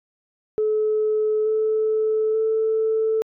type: tone with pitch steps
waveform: sine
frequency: 430 / 435.5 / 441.1 Hz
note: A4 / A4 / A4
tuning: -40 / -18 / +4 cents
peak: -17 dBFS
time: 0.58-3.22 s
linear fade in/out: 0 ms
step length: 880 ms
effects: tanh soft clip ceiling -13 dBFS